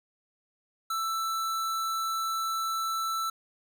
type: tone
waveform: square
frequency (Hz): 1325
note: E6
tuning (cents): +9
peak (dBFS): -29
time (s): 0.9-3.3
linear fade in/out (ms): 5
effects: none